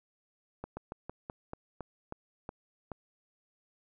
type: slowing click train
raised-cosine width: 1 ms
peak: -25 dBFS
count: 10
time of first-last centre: 0.64-2.917 s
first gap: 130 ms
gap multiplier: 1.16
effects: none